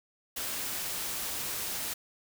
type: noise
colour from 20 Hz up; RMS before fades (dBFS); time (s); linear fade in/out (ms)
white; -35; 0.36-1.94; 10
effects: none